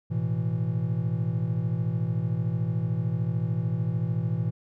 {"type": "chord", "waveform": "triangle", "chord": "A suspended second", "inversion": "none", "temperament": "equal", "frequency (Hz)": [110, 123.47, 164.81], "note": ["A2", "B2", "E3"], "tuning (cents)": [0, 0, 0], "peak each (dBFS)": -27, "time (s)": [0.1, 4.51], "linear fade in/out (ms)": 20, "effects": []}